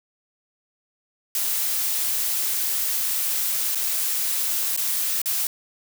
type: noise with dropouts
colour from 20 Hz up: blue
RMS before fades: -24 dBFS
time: 1.35-5.47 s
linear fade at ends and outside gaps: 1 ms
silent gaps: 3.749-3.755 / 4.764-4.775 / 5.217-5.258 s
effects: none